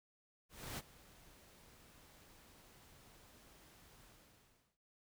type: noise with ADSR envelope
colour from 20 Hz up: pink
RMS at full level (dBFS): -44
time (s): 0.49-4.78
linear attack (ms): 290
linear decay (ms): 34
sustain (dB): -19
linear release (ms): 730
effects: none